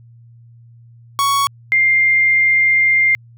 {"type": "tone pair in turn", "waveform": ["45% pulse", "sine"], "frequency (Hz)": [1115, 2105], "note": ["C#6", "C7"], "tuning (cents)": [10, 10], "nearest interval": "major seventh", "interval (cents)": 1100, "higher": "second", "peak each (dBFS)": [-13, -10], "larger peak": "second", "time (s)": [[1.19, 1.47], [1.72, 3.15]], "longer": "second", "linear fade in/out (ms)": 0, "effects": ["added 117 Hz sine -41 dBFS peak until 3.37 s"]}